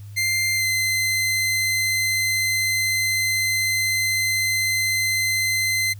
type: tone with pitch glide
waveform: sawtooth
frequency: 2090 to 2064 Hz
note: C7 to C7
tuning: -2 to -24 cents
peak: -16 dBFS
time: 0.16-5.94 s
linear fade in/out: 20 ms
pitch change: -22 cents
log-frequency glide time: 0.55-0.65 s
effects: added 102 Hz sine -35 dBFS peak until 5.99 s + white hiss -55 dBFS RMS until 5.99 s